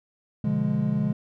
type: chord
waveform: triangle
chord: B diminished seventh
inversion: none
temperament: equal with one note detuned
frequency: 123.47 / 146.07 / 174.61 / 207.7 Hz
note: B2 / D3 / F3 / Ab3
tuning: 0 / -9 / 0 / 0 cents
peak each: -29 / -25 / -28 / -23 dBFS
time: 0.44-1.13 s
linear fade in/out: 5 ms
effects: none